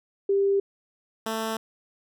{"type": "tone pair in turn", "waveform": ["sine", "10% pulse"], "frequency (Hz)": [395.9, 222.2], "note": ["G4", "A3"], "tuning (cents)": [17, 17], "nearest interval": "minor seventh", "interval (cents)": 1000, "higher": "first", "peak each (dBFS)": -19, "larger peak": "neither", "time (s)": [[0.29, 0.6], [1.26, 1.57]], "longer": "neither", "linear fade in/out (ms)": 5, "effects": []}